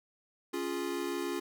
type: chord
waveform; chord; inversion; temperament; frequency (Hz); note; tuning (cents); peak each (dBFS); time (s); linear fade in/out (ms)
square; Db major; none; equal; 277.2 / 349.2 / 415.3; Db4 / F4 / Ab4; 0 / 0 / 0; -39 / -36 / -40; 0.53-1.4; 10
effects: none